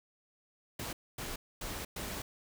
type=noise bursts at uneven times; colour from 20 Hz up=pink; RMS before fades=-40 dBFS; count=4; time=0.79-0.93 / 1.18-1.36 / 1.61-1.85 / 1.96-2.22 s; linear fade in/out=5 ms; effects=none